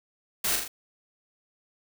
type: noise with echo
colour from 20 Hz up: white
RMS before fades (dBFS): -27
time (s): 0.44-0.56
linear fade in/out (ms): 5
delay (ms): 40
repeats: 3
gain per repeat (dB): -4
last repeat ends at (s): 0.68
effects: none